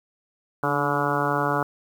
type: harmonic tone with a mistuned harmonic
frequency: 143.6 Hz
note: D3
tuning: 39 cents flat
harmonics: 1 / 2 / 3 / 4 / 5 / 6 / 7 / 8 / 9 / 10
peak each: -30 / -30 / -30 / -30 / -30 / -30 / -30 / -30 / -30 / -30 dBFS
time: 0.63-1.63 s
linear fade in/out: 2 ms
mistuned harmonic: 2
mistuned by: +42 cents
effects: 8-bit